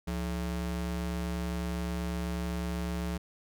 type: ring-modulated tone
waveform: square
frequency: 123.47 Hz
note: B2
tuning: in tune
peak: -29 dBFS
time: 0.07-3.18 s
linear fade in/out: 10 ms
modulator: 54 Hz
effects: none